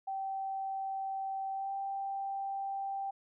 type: tone with pitch glide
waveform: sine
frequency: 775 to 784.9 Hz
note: G5 to G5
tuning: -20 to +2 cents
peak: -34 dBFS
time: 0.07-3.11 s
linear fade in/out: 10 ms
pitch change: +22 cents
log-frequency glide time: 1.53-1.72 s
effects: none